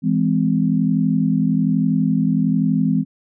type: chord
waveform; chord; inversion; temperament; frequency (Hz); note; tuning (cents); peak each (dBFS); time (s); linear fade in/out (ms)
sine; E augmented; none; just; 164.81 / 206 / 257.5; E3 / G#3 / B#3; 0 / -14 / -28; -19; 0.02-3.05; 50
effects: none